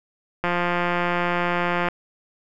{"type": "click train", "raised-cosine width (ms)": 0.5, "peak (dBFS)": -8, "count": 254, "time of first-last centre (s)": [0.44, 1.886], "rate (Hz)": 175, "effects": []}